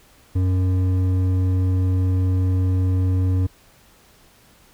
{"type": "tone with hard clipping", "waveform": "sine", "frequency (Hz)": 92.5, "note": "F#2", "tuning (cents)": 0, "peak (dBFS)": -18, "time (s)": [0.35, 3.47], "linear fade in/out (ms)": 10, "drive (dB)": 8, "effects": ["pink hiss -53 dBFS RMS until 4.73 s"]}